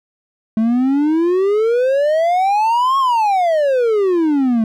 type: exponential two-way sweep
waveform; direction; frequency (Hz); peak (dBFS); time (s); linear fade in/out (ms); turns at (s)
triangle; up then down; 216.6 to 1102 to 216.6; -10; 0.57-4.64; 2; 2.98
effects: none